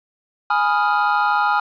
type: chord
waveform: triangle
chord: F half-diminished seventh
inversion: first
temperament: equal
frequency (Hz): 830.6 / 987.8 / 1244.5 / 1396.9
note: Ab5 / Cb6 / Eb6 / F6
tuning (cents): 0 / 0 / 0 / 0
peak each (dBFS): -17 / -22 / -20 / -19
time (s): 0.5-1.6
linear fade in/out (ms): 5
effects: resampled to 11025 Hz + 8-bit